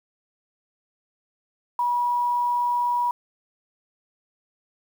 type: tone with quantisation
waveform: sine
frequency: 968 Hz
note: B5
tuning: 35 cents flat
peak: -20 dBFS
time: 1.79-3.11 s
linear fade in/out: 2 ms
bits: 8
effects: none